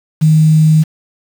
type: tone with quantisation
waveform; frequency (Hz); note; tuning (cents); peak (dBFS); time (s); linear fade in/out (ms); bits
sine; 156.5; D#3; +10; -5; 0.21-0.84; 20; 5
effects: none